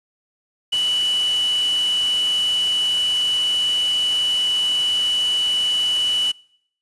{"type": "tone in noise", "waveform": "sine", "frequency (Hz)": 2960, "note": "F#7", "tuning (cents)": 0, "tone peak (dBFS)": -17, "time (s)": [0.72, 6.32], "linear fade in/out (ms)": 10, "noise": "white", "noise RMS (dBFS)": -32, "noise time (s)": [0.72, 6.32], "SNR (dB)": 12, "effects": ["noise-tail reverb RT60 0.7 s tail -25 dB re dry", "resampled to 24000 Hz"]}